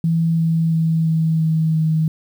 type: tone with pitch steps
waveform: sine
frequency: 164.81 / 163.48 / 162.17 / 160.86 / 159.56 / 158.28 Hz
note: E3 / E3 / E3 / E3 / D#3 / D#3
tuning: 0 / -14 / -28 / -42 / +44 / +30 cents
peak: -14 dBFS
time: 0.04-2.08 s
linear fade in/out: 2 ms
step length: 340 ms
effects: 8-bit